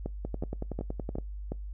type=two click trains; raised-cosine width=2 ms; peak=-21 / -20 dBFS; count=11 / 5; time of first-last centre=0.25-1.185 / 0.06-1.52 s; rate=10.7 / 2.74 Hz; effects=noise-tail reverb RT60 0.2 s tail -24 dB re dry + added 50 Hz sine -36 dBFS peak until 1.73 s